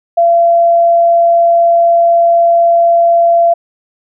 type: tone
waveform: sine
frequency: 681 Hz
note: F5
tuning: 44 cents flat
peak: -5 dBFS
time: 0.17-3.54 s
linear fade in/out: 10 ms
effects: none